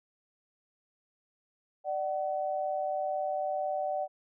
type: tone pair together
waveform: sine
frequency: 596 / 754 Hz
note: D5 / F#5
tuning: +25 / +32 cents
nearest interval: major third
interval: 407 cents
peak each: -32 / -32 dBFS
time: 1.84-4.08 s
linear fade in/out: 50 ms
effects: none